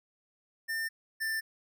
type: tone pair in turn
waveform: square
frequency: 1800 / 1779.3 Hz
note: A6 / A6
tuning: +39 / +19 cents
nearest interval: unison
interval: 20 cents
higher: first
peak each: -32 / -31 dBFS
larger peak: second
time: 0.68-0.89 / 1.2-1.41 s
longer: neither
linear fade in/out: 20 ms
effects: none